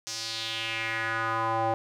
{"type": "tone with band-pass filter sweep", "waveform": "square", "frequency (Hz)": 112.8, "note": "A2", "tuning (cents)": 44, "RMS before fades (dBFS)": -30, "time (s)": [0.07, 1.74], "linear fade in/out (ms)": 0, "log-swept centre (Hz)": [5900, 720], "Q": 3.1, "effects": []}